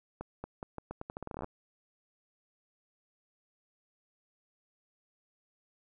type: accelerating click train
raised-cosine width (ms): 1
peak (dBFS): -25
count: 18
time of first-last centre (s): 0.21-1.444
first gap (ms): 230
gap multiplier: 0.82
effects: none

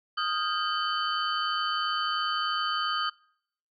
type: tone cluster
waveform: sine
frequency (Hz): 1243 / 1406 / 1595 / 3056 / 4555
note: D#6 / F6 / G6 / G7 / C#8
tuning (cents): -2 / +11 / +30 / -45 / +46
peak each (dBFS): -29 / -35 / -37 / -33 / -36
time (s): 0.17-3.1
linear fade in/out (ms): 10
effects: noise-tail reverb RT60 0.7 s tail -25 dB re dry

